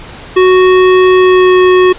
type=tone with pitch glide; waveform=square; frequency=370 to 367.4 Hz; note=F#4 to F#4; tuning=0 to -12 cents; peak=-4 dBFS; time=0.36-1.93 s; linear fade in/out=10 ms; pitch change=-12 cents; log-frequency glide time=1.16-1.57 s; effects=pink hiss -30 dBFS RMS until 1.98 s + resampled to 8000 Hz